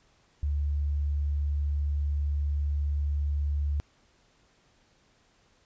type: tone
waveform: sine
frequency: 72.5 Hz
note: D2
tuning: 22 cents flat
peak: -25 dBFS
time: 0.43-3.8 s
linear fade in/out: 0 ms
effects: pink hiss -65 dBFS RMS until 5.65 s + resampled to 16000 Hz